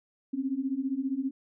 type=beating tone pair; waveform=sine; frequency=258.7 / 273.7 Hz; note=C4 / C#4; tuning=-19 / -22 cents; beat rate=15 Hz; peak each=-32 / -30 dBFS; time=0.33-1.31 s; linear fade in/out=10 ms; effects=none